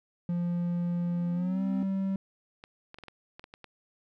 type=tone with pitch glide; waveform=triangle; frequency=174 to 193.07 Hz; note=F3 to G3; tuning=-6 to -26 cents; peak=-25 dBFS; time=0.29-2.16 s; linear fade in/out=2 ms; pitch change=+180 cents; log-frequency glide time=1.34-1.62 s
type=tone with exponential growth; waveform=triangle; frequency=260.4 Hz; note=C4; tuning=8 cents flat; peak=-29 dBFS; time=0.45-1.83 s; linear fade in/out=2 ms; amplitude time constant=300 ms
type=clicks; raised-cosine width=0.3 ms; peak=-29 dBFS; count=9; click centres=2.639 / 2.944 / 2.986 / 3.037 / 3.083 / 3.395 / 3.441 / 3.539 / 3.643 s
effects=none